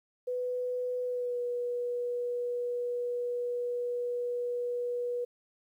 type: tone with pitch glide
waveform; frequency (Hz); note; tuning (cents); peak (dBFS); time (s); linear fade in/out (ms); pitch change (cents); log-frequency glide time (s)
sine; 497.4 to 486; B4 to B4; +12 to -28; -30; 0.27-5.25; 10; -40; 1.04-1.4
effects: 11-bit